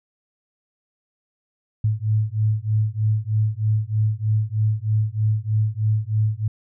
sine beating tone pair, 106.4 / 109.6 Hz, G#2 / A2, +42 / -6 cents, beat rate 3.2 Hz, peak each -21 dBFS, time 1.84-6.48 s, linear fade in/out 5 ms, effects none

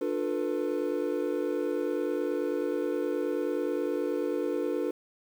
triangle chord, B half-diminished seventh, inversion first, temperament just, 296.3 / 355.6 / 444.5 / 493.9 Hz, D4 / F4 / A4 / B4, +15 / +31 / +18 / 0 cents, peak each -31 dBFS, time 0.01-4.91 s, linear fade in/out 5 ms, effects 9-bit

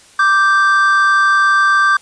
triangle tone pair together, 1174.7 / 1568 Hz, D6 / G6, 0 / 0 cents, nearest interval perfect fourth, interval 500 cents, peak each -10 dBFS, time 0.19-1.97 s, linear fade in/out 5 ms, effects white hiss -45 dBFS RMS until 2.01 s + resampled to 22050 Hz

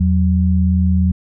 sine tone pair together, 82.31 / 185 Hz, E2 / F#3, -2 / 0 cents, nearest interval octave + major second, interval 1402 cents, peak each -13 / -15 dBFS, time 0-1.12 s, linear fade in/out 10 ms, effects none

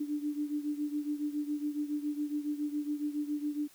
sine beating tone pair, 293.7 / 300.9 Hz, D4 / D4, 0 / +42 cents, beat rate 7.2 Hz, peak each -33 / -37 dBFS, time 0-3.68 s, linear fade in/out 10 ms, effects white hiss -60 dBFS RMS until 3.74 s

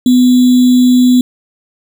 sine tone with sample-and-hold, 250 Hz, B3, 21 cents sharp, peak -4 dBFS, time 0.06-1.21 s, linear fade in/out 2 ms, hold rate 3675 Hz, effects none

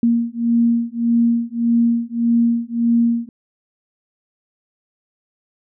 sine beating tone pair, 233.1 / 234.8 Hz, A#3 / A#3, 0 / +13 cents, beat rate 1.7 Hz, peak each -17 dBFS, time 0.03-3.29 s, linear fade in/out 2 ms, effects none

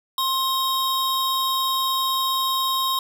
square tone pair together, 1059 / 3774 Hz, C6 / A#7, +21 / +21 cents, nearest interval octave + minor seventh, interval 2200 cents, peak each -23 / -25 dBFS, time 0.18-2.99 s, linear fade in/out 2 ms, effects none

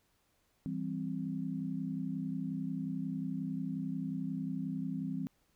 sine chord, C major, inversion first, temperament equal, 164.81 / 196 / 261.6 Hz, E3 / G3 / C4, 0 / 0 / 0 cents, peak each -39 / -39 / -38 dBFS, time 0.66-5.27 s, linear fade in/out 0 ms, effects pink hiss -74 dBFS RMS until 5.55 s

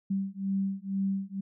sine beating tone pair, 193.7 / 195.8 Hz, G3 / G3, -20 / -2 cents, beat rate 2.1 Hz, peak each -31 dBFS, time 0.1-1.41 s, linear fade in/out 10 ms, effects none

